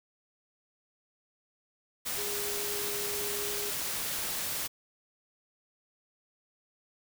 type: tone in noise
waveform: sine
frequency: 411.2 Hz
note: G#4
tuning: 17 cents flat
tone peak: -38 dBFS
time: 2.17-3.71 s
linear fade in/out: 20 ms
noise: white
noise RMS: -34 dBFS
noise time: 2.05-4.68 s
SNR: -7 dB
effects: none